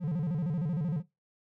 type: tone with vibrato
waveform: triangle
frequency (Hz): 161.4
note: E3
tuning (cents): -36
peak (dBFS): -26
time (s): 0-1.03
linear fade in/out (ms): 50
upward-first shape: square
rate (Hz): 13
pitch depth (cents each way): 180
effects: noise-tail reverb RT60 0.2 s tail -19 dB re dry